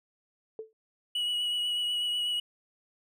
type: tone with exponential decay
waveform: sine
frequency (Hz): 440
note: A4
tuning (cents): 0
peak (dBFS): -32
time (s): 0.59-0.73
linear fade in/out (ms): 1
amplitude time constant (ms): 29
type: tone with vibrato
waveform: triangle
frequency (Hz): 2925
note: F#7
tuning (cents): -21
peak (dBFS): -26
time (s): 1.15-2.4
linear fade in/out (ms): 5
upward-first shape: triangle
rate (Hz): 8.1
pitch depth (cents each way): 22
effects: none